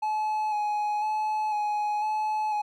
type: tone with vibrato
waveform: triangle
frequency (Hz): 848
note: G#5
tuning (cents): +36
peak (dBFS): -23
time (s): 0.02-2.62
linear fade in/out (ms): 10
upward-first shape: square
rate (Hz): 1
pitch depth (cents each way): 20
effects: none